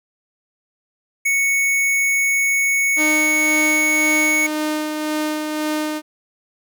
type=tone; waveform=square; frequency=2217 Hz; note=C#7; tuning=in tune; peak=-16 dBFS; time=1.25-4.47 s; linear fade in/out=10 ms
type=tone with tremolo; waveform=sawtooth; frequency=305.8 Hz; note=D#4; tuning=30 cents flat; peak=-15 dBFS; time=2.96-6.02 s; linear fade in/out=50 ms; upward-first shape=sine; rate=1.9 Hz; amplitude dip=35%
effects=none